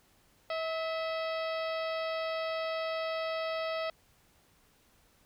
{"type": "harmonic tone with a mistuned harmonic", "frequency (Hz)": 645, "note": "E5", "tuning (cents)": -38, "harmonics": [1, 2, 3, 4, 5, 6, 7, 8], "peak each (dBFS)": [-33, -39, -43, -45, -47, -49, -50, -51], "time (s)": [0.5, 3.9], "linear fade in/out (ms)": 2, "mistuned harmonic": 3, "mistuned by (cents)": 48, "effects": ["pink hiss -66 dBFS RMS until 5.25 s"]}